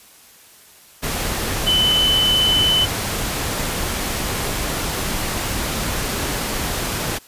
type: tone in noise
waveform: sine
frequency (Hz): 3022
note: F#7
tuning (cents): +36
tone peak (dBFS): -14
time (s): 1.66-2.86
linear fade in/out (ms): 20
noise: pink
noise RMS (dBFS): -23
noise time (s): 1.02-7.19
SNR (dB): +6
effects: white hiss -47 dBFS RMS until 7.27 s + resampled to 32000 Hz